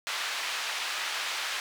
white band-pass noise, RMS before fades -33 dBFS, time 0.07-1.6 s, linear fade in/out 0 ms, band 960 to 3600 Hz, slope 12 dB/octave, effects none

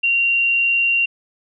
sine tone, 2761 Hz, F7, 20 cents flat, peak -14 dBFS, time 0.03-1.06 s, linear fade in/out 10 ms, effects none

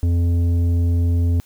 sine tone with tanh clipping, 85.9 Hz, F2, 28 cents flat, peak -16 dBFS, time 0.03-1.4 s, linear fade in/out 0 ms, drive 9 dB, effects white hiss -54 dBFS RMS until 1.45 s

